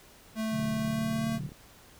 square tone with pitch glide, 220 to 224.9 Hz, A3 to A3, 0 to +38 cents, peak -30 dBFS, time 0.35-1.4 s, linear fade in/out 50 ms, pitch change +38 cents, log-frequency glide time 0.76-1.27 s
sine chord, B minor, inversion none, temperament equal, 123.47 / 146.83 / 185 Hz, B2 / D3 / F#3, 0 / 0 / 0 cents, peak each -40 / -35 / -40 dBFS, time 0.51-1.49 s, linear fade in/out 20 ms
click train, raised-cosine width 3 ms, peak -34 dBFS, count 34, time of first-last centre 0.6-1.519 s, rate 35.9 Hz
effects pink hiss -55 dBFS RMS until 1.99 s

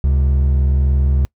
triangle tone pair together, 69.21 / 130.81 Hz, C#2 / C3, -2 / 0 cents, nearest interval major seventh, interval 1102 cents, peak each -10 / -21 dBFS, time 0.04-1.25 s, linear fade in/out 0 ms, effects noise-tail reverb RT60 0.1 s tail -25 dB re dry

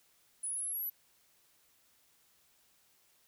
sine linear sweep, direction up, 9980 to 11920 Hz, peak -33 dBFS, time 0.43-0.9 s, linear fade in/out 10 ms, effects tanh soft clip ceiling -32 dBFS + white hiss -69 dBFS RMS until 3.27 s

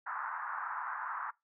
pink band-pass noise, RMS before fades -39 dBFS, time 0.06-1.31 s, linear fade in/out 10 ms, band 900 to 1600 Hz, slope 48 dB/octave, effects noise-tail reverb RT60 0.2 s tail -22 dB re dry

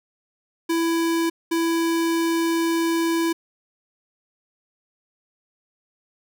square tone bursts at uneven times, 332 Hz, E4, 12 cents sharp, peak -20 dBFS, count 2, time 0.69-1.3 / 1.51-3.33 s, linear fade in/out 10 ms, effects none

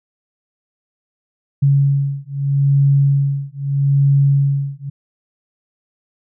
sine beating tone pair, 139.2 / 139.99 Hz, C#3 / C#3, +8 / +17 cents, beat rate 0.79 Hz, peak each -15 dBFS, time 1.62-4.9 s, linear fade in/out 10 ms, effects none

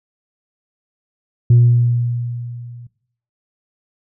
sine tone with level ramp, 120 Hz, B2, 49 cents flat, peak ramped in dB -4 to -34 dBFS, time 1.5-2.87 s, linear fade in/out 5 ms, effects noise-tail reverb RT60 0.6 s tail -19 dB re dry + tanh soft clip ceiling -4 dBFS

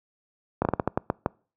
slowing click train, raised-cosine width 1 ms, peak -8 dBFS, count 9, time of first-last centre 0.62-1.261 s, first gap 30 ms, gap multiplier 1.27, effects noise-tail reverb RT60 0.4 s tail -26 dB re dry + high-pass 80 Hz 12 dB/octave

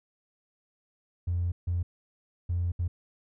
triangle tone bursts at uneven times, 87.31 Hz, F2, in tune, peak -22 dBFS, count 4, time 1.27-1.52 / 1.67-1.83 / 2.49-2.72 / 2.79-2.88 s, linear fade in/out 10 ms, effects tanh soft clip ceiling -23 dBFS

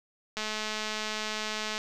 click train, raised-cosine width 0.2 ms, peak -16 dBFS, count 304, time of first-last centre 0.37-1.779 s, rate 215 Hz, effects none

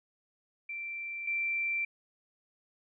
sine tone pair in turn, 2349 / 2349 Hz, D7 / D7, 0 / 0 cents, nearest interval unison, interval 0 cents, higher neither, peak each -36 / -29 dBFS, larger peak second, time 0.69-1.27 / 1.27-1.85 s, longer neither, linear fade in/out 5 ms, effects none

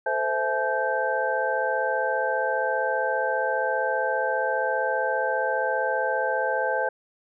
sine tone cluster, 444 / 519 / 660 / 856 / 1560 Hz, A4 / C5 / E5 / A5 / G6, +16 / -14 / +2 / -48 / -9 cents, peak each -33 / -27 / -30 / -28 / -28 dBFS, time 0.06-6.89 s, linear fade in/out 5 ms, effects none

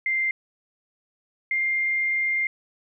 sine tone pair in turn, 2093 / 2108 Hz, C7 / C7, 0 / +12 cents, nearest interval unison, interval 12 cents, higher second, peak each -21 dBFS, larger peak neither, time 0.06-0.31 / 1.51-2.47 s, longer second, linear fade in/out 2 ms, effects none

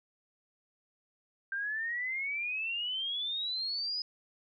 sine exponential sweep, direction up, 1568 to 5050 Hz, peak -32 dBFS, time 1.52-4.02 s, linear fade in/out 2 ms, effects none

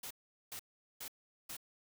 white noise bursts, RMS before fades -45 dBFS, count 4, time 0.03-1.568 s, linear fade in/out 5 ms, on 77 ms, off 410 ms, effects none

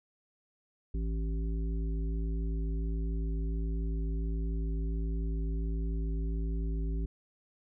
harmonic tone with a mistuned harmonic, 55 Hz, A1, in tune, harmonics 1 / 3 / 5 / 7, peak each -30 / -40 / -44 / -47 dBFS, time 0.94-7.06 s, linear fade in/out 5 ms, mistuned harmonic 1, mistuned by -46 cents, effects none

